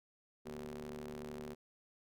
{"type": "ring-modulated tone", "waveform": "sawtooth", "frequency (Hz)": 73.42, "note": "D2", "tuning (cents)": 0, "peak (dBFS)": -37, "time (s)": [0.45, 1.55], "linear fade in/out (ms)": 20, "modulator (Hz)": 309, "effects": []}